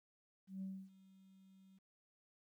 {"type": "tone with ADSR envelope", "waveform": "sine", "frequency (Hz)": 191.2, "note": "G3", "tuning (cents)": -43, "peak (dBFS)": -40, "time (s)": [0.47, 1.79], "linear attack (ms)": 150, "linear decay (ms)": 270, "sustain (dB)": -22, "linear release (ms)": 15, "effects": ["tanh soft clip ceiling -38 dBFS", "13-bit"]}